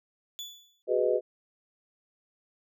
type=tone with exponential decay; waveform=35% pulse; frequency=3453 Hz; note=A7; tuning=33 cents flat; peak=-32 dBFS; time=0.39-0.82 s; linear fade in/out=0 ms; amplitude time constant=93 ms
type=chord; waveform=sine; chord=G# minor seventh; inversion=third; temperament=just; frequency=373.8 / 415.3 / 498.4 / 623 Hz; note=F#4 / G#4 / B4 / D#5; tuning=+18 / 0 / +16 / +2 cents; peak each=-29 / -29 / -27 / -29 dBFS; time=0.87-1.21 s; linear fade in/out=50 ms
effects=none